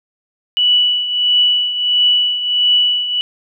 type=tone with tremolo; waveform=sine; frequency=2954 Hz; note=F#7; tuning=3 cents flat; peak=-8 dBFS; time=0.57-3.21 s; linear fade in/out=0 ms; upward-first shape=triangle; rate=1.5 Hz; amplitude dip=70%; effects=none